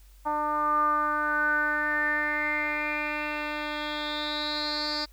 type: tone with low-pass filter sweep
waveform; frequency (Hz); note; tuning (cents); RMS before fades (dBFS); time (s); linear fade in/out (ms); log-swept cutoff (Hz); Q
10% pulse; 299.5; D4; +34; -28; 0.25-5.06; 20; 1000 to 4800; 8.6
effects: added 48 Hz sine -50 dBFS peak until 5.12 s + white hiss -62 dBFS RMS until 5.12 s